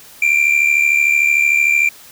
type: tone with amplitude modulation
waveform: triangle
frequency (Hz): 2369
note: D7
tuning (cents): +14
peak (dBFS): -6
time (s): 0.22-1.89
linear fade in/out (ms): 5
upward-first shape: sine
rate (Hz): 73.3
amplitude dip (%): 70
effects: white hiss -41 dBFS RMS until 2.11 s